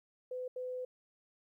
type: tone bursts at uneven times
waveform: sine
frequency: 505 Hz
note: B4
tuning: 39 cents sharp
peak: -37 dBFS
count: 2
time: 0.31-0.48 / 0.56-0.85 s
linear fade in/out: 5 ms
effects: 13-bit